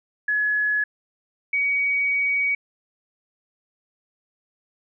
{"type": "tone pair in turn", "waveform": "sine", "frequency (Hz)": [1695, 2257], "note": ["G#6", "C#7"], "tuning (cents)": [35, 31], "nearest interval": "perfect fourth", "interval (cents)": 496, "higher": "second", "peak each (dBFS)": -19, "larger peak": "neither", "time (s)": [[0.28, 0.84], [1.53, 2.55]], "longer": "second", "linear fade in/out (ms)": 5, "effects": []}